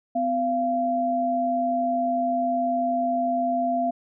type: tone pair together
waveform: sine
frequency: 253.6 / 687.3 Hz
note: B3 / F5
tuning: +46 / -28 cents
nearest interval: octave + perfect fourth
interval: 1726 cents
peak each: -27 / -22 dBFS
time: 0.15-3.91 s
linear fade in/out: 10 ms
effects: none